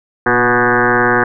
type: tone with frequency modulation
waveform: sine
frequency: 983 Hz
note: B5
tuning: 8 cents flat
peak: -9 dBFS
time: 0.26-1.24 s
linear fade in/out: 5 ms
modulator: 124 Hz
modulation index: 6.2
effects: none